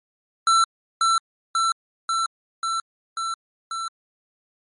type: tone with echo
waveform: square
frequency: 1340 Hz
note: E6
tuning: 28 cents sharp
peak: -15 dBFS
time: 0.47-0.64 s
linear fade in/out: 2 ms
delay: 540 ms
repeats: 6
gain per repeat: -2 dB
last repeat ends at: 3.88 s
effects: MP3 48 kbps